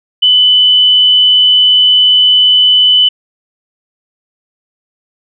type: tone with frequency modulation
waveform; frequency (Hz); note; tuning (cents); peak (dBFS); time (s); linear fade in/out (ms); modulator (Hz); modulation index
sine; 3000; F#7; +23; -4; 0.22-3.09; 10; 77.3; 0.41
effects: none